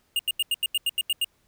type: tone bursts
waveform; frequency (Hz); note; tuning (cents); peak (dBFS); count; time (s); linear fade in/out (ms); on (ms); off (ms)
square; 2835; F7; +25; -22; 10; 0.16-1.245; 2; 32; 85
effects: pink hiss -67 dBFS RMS until 1.47 s